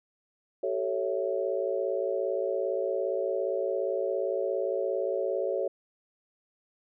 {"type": "chord", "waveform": "sine", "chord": "A dominant seventh", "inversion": "third", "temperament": "equal with one note detuned", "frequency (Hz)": [382.6, 440, 554.4, 659.3], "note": ["G4", "A4", "C#5", "E5"], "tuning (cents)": [-42, 0, 0, 0], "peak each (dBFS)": [-32, -33, -30, -36], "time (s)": [0.63, 5.68], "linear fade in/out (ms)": 5, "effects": []}